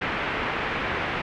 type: low-pass noise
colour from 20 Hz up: white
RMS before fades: -28 dBFS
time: 0.01-1.22 s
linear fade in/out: 10 ms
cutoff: 2400 Hz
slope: 24 dB/octave
effects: none